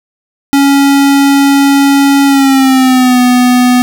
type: tone with pitch glide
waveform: square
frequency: 278.7 to 248.3 Hz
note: C#4 to B3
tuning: +9 to +9 cents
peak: -5 dBFS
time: 0.53-3.82 s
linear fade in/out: 0 ms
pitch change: -200 cents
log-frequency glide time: 2.26-3.2 s
effects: none